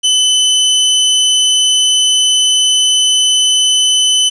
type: tone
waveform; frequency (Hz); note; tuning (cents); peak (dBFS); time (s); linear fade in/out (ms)
sawtooth; 3021; F#7; +35; -5; 0.03-4.3; 20
effects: resampled to 22050 Hz + 7-bit